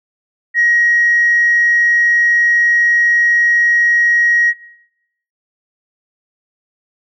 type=tone; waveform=sine; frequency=1892 Hz; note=A#6; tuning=25 cents sharp; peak=-8 dBFS; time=0.54-4.54 s; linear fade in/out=50 ms; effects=noise-tail reverb RT60 0.8 s tail -19 dB re dry + tanh soft clip ceiling -4 dBFS